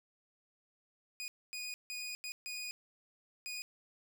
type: tone bursts at uneven times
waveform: 20% pulse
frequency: 2473 Hz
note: D#7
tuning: 11 cents flat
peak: -35 dBFS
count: 6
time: 1.2-1.28 / 1.53-1.74 / 1.9-2.15 / 2.24-2.32 / 2.46-2.71 / 3.46-3.62 s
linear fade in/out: 0 ms
effects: none